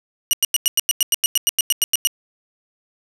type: tone bursts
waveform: 15% pulse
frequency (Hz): 2905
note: F#7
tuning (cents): -32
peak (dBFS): -6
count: 16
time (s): 0.31-2.072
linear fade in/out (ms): 0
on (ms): 22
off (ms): 94
effects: none